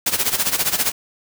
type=noise with tremolo; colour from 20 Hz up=white; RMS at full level=-17 dBFS; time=0.06-0.92 s; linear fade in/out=5 ms; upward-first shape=sine; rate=15 Hz; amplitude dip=80%; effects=none